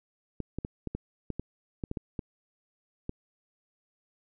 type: clicks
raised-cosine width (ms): 3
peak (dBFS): -20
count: 12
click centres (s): 0.403 / 0.586 / 0.649 / 0.873 / 0.95 / 1.303 / 1.396 / 1.838 / 1.914 / 1.972 / 2.192 / 3.094
effects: none